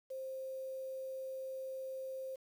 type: tone with quantisation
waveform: sine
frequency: 527 Hz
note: C5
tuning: 12 cents sharp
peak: -40 dBFS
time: 0.1-2.36 s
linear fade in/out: 10 ms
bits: 10
effects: none